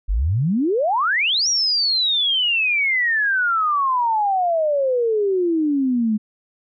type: exponential two-way sweep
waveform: sine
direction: up then down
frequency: 42.11 to 5800 to 208.7 Hz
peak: -16 dBFS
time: 0.08-6.18 s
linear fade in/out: 20 ms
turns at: 1.48 s
effects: none

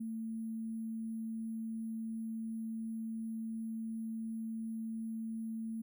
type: tone with sample-and-hold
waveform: sine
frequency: 223.6 Hz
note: A3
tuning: 28 cents sharp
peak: -37 dBFS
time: 0-5.82 s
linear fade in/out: 10 ms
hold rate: 11025 Hz
effects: none

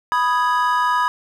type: chord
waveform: triangle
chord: G# minor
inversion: first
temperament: equal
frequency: 987.8 / 1244.5 / 1661.2 Hz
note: B5 / D#6 / G#6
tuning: 0 / 0 / 0 cents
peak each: -16 / -19 / -22 dBFS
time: 0.12-1.08 s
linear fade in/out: 0 ms
effects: none

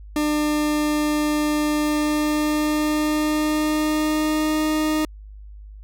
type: tone with pitch glide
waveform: 40% pulse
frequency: 300 to 308.8 Hz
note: D4 to D#4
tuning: +37 to -13 cents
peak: -18 dBFS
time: 0.16-5.05 s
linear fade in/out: 2 ms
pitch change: +50 cents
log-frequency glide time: 1.83-4.62 s
effects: added 51 Hz sine -37 dBFS peak until 5.83 s

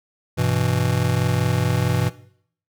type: chord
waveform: square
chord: E minor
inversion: first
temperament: just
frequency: 98.89 / 123.61 / 164.81 Hz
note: G2 / B2 / E3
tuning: +16 / +2 / 0 cents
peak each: -24 / -22 / -25 dBFS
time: 0.37-2.1 s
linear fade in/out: 20 ms
effects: noise-tail reverb RT60 0.6 s tail -17 dB re dry

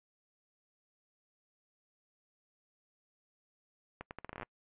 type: accelerating click train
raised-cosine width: 0.5 ms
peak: -27 dBFS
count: 12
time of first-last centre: 4.01-4.431 s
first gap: 99 ms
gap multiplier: 0.78
effects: noise-tail reverb RT60 0.1 s tail -26 dB re dry + resampled to 8000 Hz

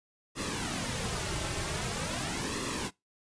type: noise with flanger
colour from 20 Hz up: pink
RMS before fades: -34 dBFS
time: 0.35-2.91 s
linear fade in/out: 50 ms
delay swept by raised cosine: 1.3 to 4.2 ms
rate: 0.44 Hz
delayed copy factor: -0.65
effects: noise-tail reverb RT60 0.2 s tail -23 dB re dry + resampled to 22050 Hz

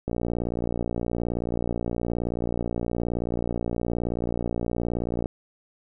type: click train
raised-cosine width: 2 ms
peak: -14 dBFS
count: 306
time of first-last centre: 0.08-5.258 s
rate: 58.9 Hz
effects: none

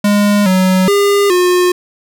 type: tone with pitch steps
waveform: square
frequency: 205.3 / 186.3 / 403.8 / 359.4 Hz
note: G#3 / F#3 / G#4 / F4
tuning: -20 / +12 / -49 / +50 cents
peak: -9 dBFS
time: 0.04-1.72 s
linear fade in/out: 5 ms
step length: 420 ms
effects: none

